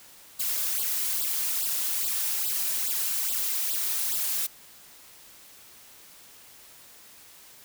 blue noise with flanger, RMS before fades -28 dBFS, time 0.39-4.47 s, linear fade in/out 10 ms, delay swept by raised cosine 0.23 to 3.33 ms, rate 2.4 Hz, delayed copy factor +0.85, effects white hiss -51 dBFS RMS until 7.64 s

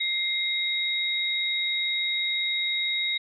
sine tone pair together, 2107 / 3781 Hz, C7 / A#7, +12 / +24 cents, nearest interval minor seventh, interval 1012 cents, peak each -28 / -26 dBFS, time 0-3.18 s, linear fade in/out 10 ms, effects none

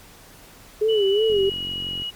sine tone with vibrato, 415.3 Hz, G#4, in tune, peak -16 dBFS, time 0.81-1.5 s, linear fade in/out 10 ms, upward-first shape sine, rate 2.8 Hz, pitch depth 120 cents each way
sine tone with pitch glide, 2960 to 2907 Hz, F#7 to F#7, 0 to -31 cents, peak -26 dBFS, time 0.88-2.11 s, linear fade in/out 20 ms, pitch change -31 cents, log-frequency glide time 1.12-1.34 s
click train, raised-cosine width 3 ms, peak -25 dBFS, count 34, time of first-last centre 1.3-2.021 s, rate 45.8 Hz
effects pink hiss -47 dBFS RMS until 2.15 s + MP3 96 kbps

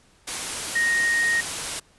sine tone in noise, 1864.7 Hz, A#6, in tune, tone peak -19 dBFS, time 0.75-1.41 s, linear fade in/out 10 ms, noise white, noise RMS -29 dBFS, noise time 0.27-1.8 s, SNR +7 dB, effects pink hiss -58 dBFS RMS until 1.98 s + resampled to 24000 Hz

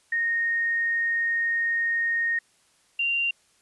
sine tone pair in turn, 1854 / 2773 Hz, A#6 / F7, -10 / -13 cents, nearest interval perfect fifth, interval 697 cents, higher second, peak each -22 dBFS, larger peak neither, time 0.12-2.39 / 2.99-3.31 s, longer first, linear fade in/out 5 ms, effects white hiss -63 dBFS RMS until 3.61 s + resampled to 24000 Hz

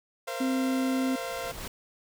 sawtooth chord, Bb suspended second, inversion none, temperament equal with one note detuned, 466.2 / 523.3 / 683.7 Hz, Bb4 / C5 / F5, 0 / 0 / -37 cents, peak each -36 / -32 / -32 dBFS, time 0.27-1.52 s, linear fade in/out 10 ms
sine tone, 261.6 Hz, C4, in tune, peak -25 dBFS, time 0.4-1.16 s, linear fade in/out 10 ms
pink noise with exponential growth, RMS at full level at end -36 dBFS, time 0.76-1.68 s, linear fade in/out 5 ms, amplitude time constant 200 ms
effects none

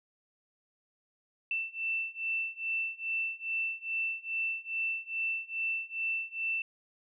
sine beating tone pair, 2670 / 2672.4 Hz, E7 / E7, +22 / +23 cents, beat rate 2.4 Hz, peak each -35 / -34 dBFS, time 1.51-6.62 s, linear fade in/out 2 ms, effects none

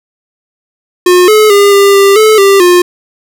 square tone with pitch steps, 359.5 / 428.8 / 403.9 / 399 / 396.1 / 433.5 / 394.6 / 355.2 Hz, F#4 / A4 / G#4 / G4 / G4 / A4 / G4 / F4, -50 / -45 / -48 / +31 / +18 / -26 / +11 / +29 cents, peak -3 dBFS, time 1.06-2.82 s, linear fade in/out 5 ms, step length 220 ms, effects none

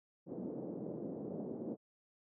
pink band-pass noise, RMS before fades -43 dBFS, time 0.26-1.77 s, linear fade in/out 50 ms, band 180 to 510 Hz, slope 24 dB/octave, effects none

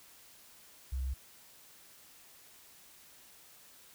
sine tone, 65.41 Hz, C2, in tune, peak -31 dBFS, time 0.92-1.14 s, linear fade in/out 10 ms, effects tanh soft clip ceiling -29 dBFS + white hiss -58 dBFS RMS until 3.94 s

